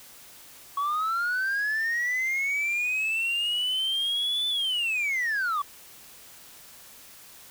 sine linear two-way sweep, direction up then down, 1113 to 3520 to 1113 Hz, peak -22 dBFS, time 0.77-5.62 s, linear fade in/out 5 ms, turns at 4.48 s, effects tanh soft clip ceiling -23 dBFS + white hiss -49 dBFS RMS until 7.5 s

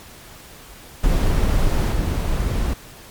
brown noise with level steps, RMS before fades -17 / -20 dBFS, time 1.03-2.74 s, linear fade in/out 10 ms, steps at 1.92 s, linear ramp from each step 5 ms, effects pink hiss -42 dBFS RMS until 3.1 s + MP3 96 kbps

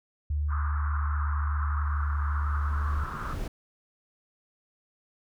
sine tone with pitch glide, 74.1 to 73.55 Hz, D2 to D2, +16 to +3 cents, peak -25 dBFS, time 0.3-3.04 s, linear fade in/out 5 ms, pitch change -13 cents, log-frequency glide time 1.9-2.08 s
pink band-pass noise, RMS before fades -38 dBFS, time 0.48-3.37 s, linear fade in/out 50 ms, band 1100 to 1400 Hz, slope 48 dB/octave
brown noise with exponential growth, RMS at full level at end -31 dBFS, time 1.08-3.48 s, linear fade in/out 5 ms, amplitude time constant 520 ms
effects none

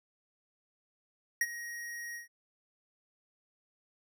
square tone with ADSR envelope, 1886 Hz, A#6, 20 cents sharp, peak -25 dBFS, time 1.41-2.28 s, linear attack 3 ms, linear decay 42 ms, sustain -15 dB, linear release 130 ms, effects none

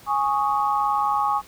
sine chord, Ab suspended fourth, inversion none, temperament just, 830.6 / 1107.5 / 1245.9 Hz, Ab5 / Db6 / Eb6, 0 / -2 / +2 cents, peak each -22 / -23 / -27 dBFS, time 0.06-1.42 s, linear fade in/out 50 ms, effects pink hiss -48 dBFS RMS until 1.47 s

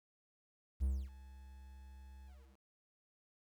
triangle tone with ADSR envelope, 66.3 Hz, C2, 23 cents sharp, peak -28 dBFS, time 0.8-2.61 s, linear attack 29 ms, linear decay 260 ms, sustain -22 dB, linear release 340 ms, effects 11-bit

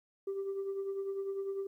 sine tone with tremolo, 392 Hz, G4, in tune, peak -30 dBFS, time 0.27-1.67 s, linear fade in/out 5 ms, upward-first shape triangle, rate 10 Hz, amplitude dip 60%, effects tanh soft clip ceiling -31 dBFS + 12-bit

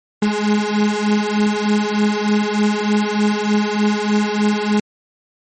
35% pulse beating tone pair, 207.7 / 211 Hz, G#3 / G#3, 0 / +28 cents, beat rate 3.3 Hz, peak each -16 dBFS, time 0.22-4.8 s, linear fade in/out 5 ms, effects MP3 32 kbps

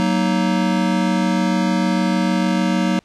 square chord, D# minor, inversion first, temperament just, 186.68 / 233.3 / 311.1 Hz, F#3 / A#3 / D#4, +16 / +2 / 0 cents, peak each -19 / -22 / -23 dBFS, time 0-2.99 s, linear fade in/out 0 ms, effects pink hiss -56 dBFS RMS until 3.04 s + low-pass 6000 Hz 12 dB/octave

